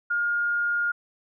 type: tone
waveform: sine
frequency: 1419 Hz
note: F6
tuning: 27 cents sharp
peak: -22 dBFS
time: 0.1-0.92 s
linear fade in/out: 10 ms
effects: none